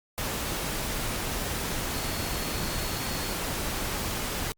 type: tone in noise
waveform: sine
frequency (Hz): 4349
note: C#8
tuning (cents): -34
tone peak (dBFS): -42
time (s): 1.95-3.33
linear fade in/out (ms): 0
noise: pink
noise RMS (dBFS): -31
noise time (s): 0.18-4.52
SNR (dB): -14
effects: Opus 48 kbps